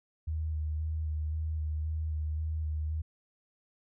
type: tone with vibrato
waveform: sine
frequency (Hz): 77.78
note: D#2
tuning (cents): 0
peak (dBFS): -30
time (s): 0.27-3.02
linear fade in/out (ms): 10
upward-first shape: square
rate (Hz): 1.9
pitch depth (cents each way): 19
effects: none